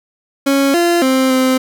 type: tone with pitch steps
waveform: 30% pulse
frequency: 275.9 / 344.3 / 262.2 / 259.4 Hz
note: C#4 / F4 / C4 / C4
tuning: -8 / -25 / +4 / -15 cents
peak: -8 dBFS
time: 0.46-1.58 s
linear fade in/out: 10 ms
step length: 280 ms
effects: none